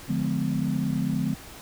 sine chord, D diminished seventh, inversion none, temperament just, 146.83 / 176.2 / 211.4 / 253.7 Hz, D3 / F3 / Ab3 / Cb4, 0 / +16 / +31 / +47 cents, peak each -29 dBFS, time 0.08-1.35 s, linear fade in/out 20 ms, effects pink hiss -44 dBFS RMS until 1.61 s

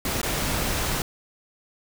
pink noise with dropouts, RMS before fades -26 dBFS, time 0.05-1.02 s, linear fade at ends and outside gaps 2 ms, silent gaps 0.216-0.23 s, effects none

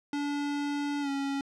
square tone with pitch glide, 288.1 to 277 Hz, D4 to C#4, -33 to -1 cents, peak -30 dBFS, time 0.13-1.41 s, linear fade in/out 2 ms, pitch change -68 cents, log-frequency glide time 1.01-1.09 s, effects low-pass 6000 Hz 12 dB/octave

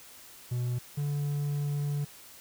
triangle tone pair in turn, 122.6 / 144.84 Hz, B2 / D3, -12 / -24 cents, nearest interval minor third, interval 288 cents, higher second, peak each -26 dBFS, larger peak neither, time 0.51-0.79 / 0.97-2.05 s, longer second, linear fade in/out 10 ms, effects white hiss -51 dBFS RMS until 2.4 s

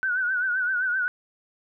sine tone with vibrato, 1493 Hz, F#6, 15 cents sharp, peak -22 dBFS, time 0.03-1.08 s, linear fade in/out 0 ms, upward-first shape triangle, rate 7.7 Hz, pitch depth 92 cents each way, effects none

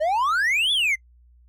triangle exponential two-way sweep, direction up then down, 587.3 to 3520 to 2004 Hz, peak -17 dBFS, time 0-0.96 s, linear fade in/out 20 ms, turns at 0.72 s, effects noise-tail reverb RT60 0.1 s tail -26 dB re dry + added 60 Hz sine -51 dBFS peak until 1.48 s

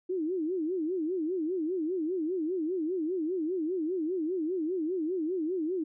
sine tone with vibrato, 340.4 Hz, F4, 44 cents flat, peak -28 dBFS, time 0.09-5.84 s, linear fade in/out 10 ms, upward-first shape sine, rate 5 Hz, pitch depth 200 cents each way, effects none

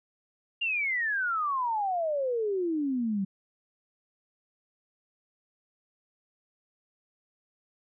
sine exponential sweep, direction down, 2837 to 187.9 Hz, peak -26 dBFS, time 0.61-3.25 s, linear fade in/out 10 ms, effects none

